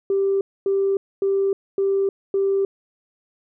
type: tone bursts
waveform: sine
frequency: 392 Hz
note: G4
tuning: in tune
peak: -16 dBFS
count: 5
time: 0.1-2.65 s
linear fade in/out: 2 ms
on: 310 ms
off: 250 ms
effects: tanh soft clip ceiling -12 dBFS